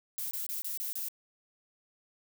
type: noise bursts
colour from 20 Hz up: violet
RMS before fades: -36 dBFS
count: 6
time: 0.18-1.085 s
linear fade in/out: 0 ms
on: 130 ms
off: 25 ms
effects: none